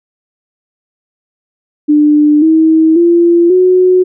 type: tone with pitch steps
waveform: sine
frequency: 298.1 / 319.5 / 342.4 / 367 Hz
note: D4 / D#4 / F4 / F#4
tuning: +26 / +46 / -34 / -14 cents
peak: -4 dBFS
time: 1.88-4.04 s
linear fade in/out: 20 ms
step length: 540 ms
effects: none